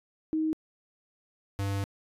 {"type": "tone pair in turn", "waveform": ["sine", "square"], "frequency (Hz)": [314.6, 99.09], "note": ["D#4", "G2"], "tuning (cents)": [19, 19], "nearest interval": "octave + minor sixth", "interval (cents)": 2000, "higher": "first", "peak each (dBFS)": [-25, -29], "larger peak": "first", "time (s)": [[0.33, 0.53], [1.59, 1.84]], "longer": "second", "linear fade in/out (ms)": 0, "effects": ["resampled to 32000 Hz"]}